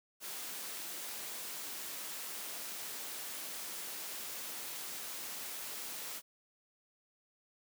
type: noise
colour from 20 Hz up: white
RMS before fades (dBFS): -43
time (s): 0.2-6.22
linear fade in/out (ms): 50
effects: high-pass 200 Hz 12 dB/octave